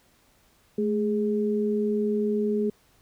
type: tone pair together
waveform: sine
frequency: 215.5 / 415.3 Hz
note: A3 / G#4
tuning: -36 / 0 cents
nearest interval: major seventh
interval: 1136 cents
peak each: -25 dBFS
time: 0.78-2.7 s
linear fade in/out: 5 ms
effects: pink hiss -62 dBFS RMS until 3.01 s